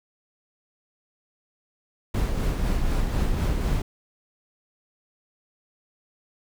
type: noise with tremolo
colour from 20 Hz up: brown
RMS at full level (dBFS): -22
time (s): 2.14-3.82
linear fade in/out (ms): 5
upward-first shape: sine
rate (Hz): 4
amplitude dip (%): 35
effects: none